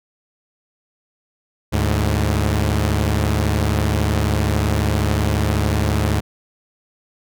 sawtooth tone pair together, 74.7 / 105.64 Hz, D2 / G#2, +30 / +30 cents, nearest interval tritone, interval 600 cents, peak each -15 dBFS, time 1.72-6.21 s, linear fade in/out 20 ms, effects none

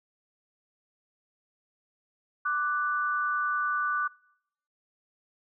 sine tone pair together, 1174.7 / 1484.7 Hz, D6 / F#6, 0 / +6 cents, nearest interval major third, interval 406 cents, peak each -28 dBFS, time 2.45-4.08 s, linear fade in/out 10 ms, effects noise-tail reverb RT60 0.8 s tail -25 dB re dry

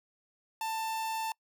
45% pulse tone, 889 Hz, A5, 18 cents sharp, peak -32 dBFS, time 0.61-1.32 s, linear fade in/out 2 ms, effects noise-tail reverb RT60 0.1 s tail -26 dB re dry

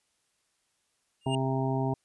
square tone with exponential growth, 2821 Hz, F7, 17 cents sharp, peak -29 dBFS, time 1.21-1.35 s, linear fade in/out 2 ms, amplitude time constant 30 ms
harmonic tone, 132.7 Hz, C3, 25 cents sharp, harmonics 1 / 2 / 3 / 5 / 6 / 7, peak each -29 / -32 / -34 / -36 / -37 / -37 dBFS, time 1.26-1.94 s, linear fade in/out 5 ms
effects white hiss -74 dBFS RMS until 2.04 s + resampled to 24000 Hz

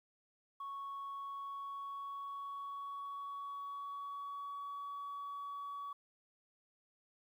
sine tone with pitch glide, 1108.7 to 1132.7 Hz, C#6 to C#6, 0 to +37 cents, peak -40 dBFS, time 0.6-5.93 s, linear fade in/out 5 ms, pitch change +37 cents, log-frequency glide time 1-4.87 s, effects tanh soft clip ceiling -39 dBFS + 12-bit

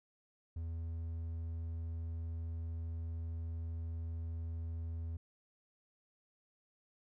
triangle tone, 82.41 Hz, E2, in tune, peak -36 dBFS, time 0.56-5.17 s, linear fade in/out 5 ms, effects none

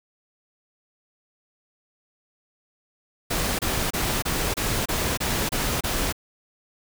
pink noise bursts, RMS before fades -25 dBFS, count 9, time 3.3-6.126 s, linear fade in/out 10 ms, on 290 ms, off 27 ms, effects none

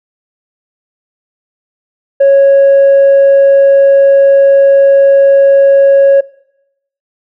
triangle tone with tanh clipping, 552 Hz, C#5, 7 cents flat, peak -3 dBFS, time 2.2-6.21 s, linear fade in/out 10 ms, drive 6 dB, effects noise-tail reverb RT60 0.8 s tail -21 dB re dry

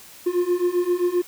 triangle beating tone pair, 350 / 357.6 Hz, F4 / F4, +4 / +41 cents, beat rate 7.6 Hz, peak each -21 / -19 dBFS, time 0.26-1.22 s, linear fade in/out 10 ms, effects white hiss -45 dBFS RMS until 1.27 s

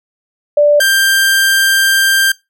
sine / sawtooth tone pair in turn, 587.3 / 1582.9 Hz, D5 / G6, 0 / +16 cents, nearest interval octave + perfect fourth, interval 1716 cents, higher second, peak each -5 dBFS, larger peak neither, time 0.57-0.8 / 0.8-2.32 s, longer second, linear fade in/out 5 ms, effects noise-tail reverb RT60 0.2 s tail -22 dB re dry

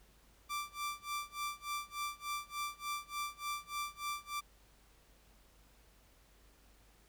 sawtooth tone with tremolo, 1174.7 Hz, D6, in tune, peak -32 dBFS, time 0.49-4.41 s, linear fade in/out 20 ms, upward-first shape sine, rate 3.4 Hz, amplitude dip 95%, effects added 50 Hz sine -65 dBFS peak until 7.08 s + pink hiss -67 dBFS RMS until 7.08 s

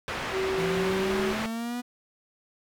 white low-pass noise, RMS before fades -33 dBFS, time 0.08-1.46 s, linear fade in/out 0 ms, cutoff 2100 Hz, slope 12 dB/octave
sine tone, 381.1 Hz, G4, 49 cents flat, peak -26 dBFS, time 0.31-1.35 s, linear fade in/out 50 ms
45% pulse linear sweep, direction up, 164.81 to 246.8 Hz, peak -30 dBFS, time 0.57-1.82 s, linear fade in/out 20 ms
clicks, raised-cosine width 5 ms, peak -30 dBFS, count 5, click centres 0.773 / 0.809 / 1.14 / 1.197 / 1.313 s
effects none

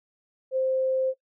sine tone, 523.3 Hz, C5, in tune, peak -22 dBFS, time 0.51-1.14 s, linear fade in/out 50 ms, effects noise-tail reverb RT60 0.1 s tail -17 dB re dry

